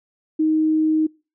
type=tone; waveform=sine; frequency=313 Hz; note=D#4; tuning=10 cents sharp; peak=-15 dBFS; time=0.39-1.07 s; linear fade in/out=10 ms; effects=noise-tail reverb RT60 0.3 s tail -24 dB re dry